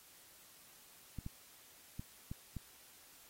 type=clicks; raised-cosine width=5 ms; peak=-30 dBFS; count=5; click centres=1.187 / 1.264 / 1.995 / 2.315 / 2.567 s; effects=white hiss -61 dBFS RMS until 3.29 s + AAC 48 kbps